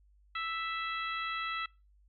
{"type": "harmonic tone", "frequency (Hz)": 659.3, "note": "E5", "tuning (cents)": 0, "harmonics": [2, 3, 4, 5, 6], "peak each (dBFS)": [-36, -40, -42, -44, -46], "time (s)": [0.35, 1.66], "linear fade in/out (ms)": 5, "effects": ["noise-tail reverb RT60 0.3 s tail -25 dB re dry", "added 50 Hz sine -61 dBFS peak until 2.08 s"]}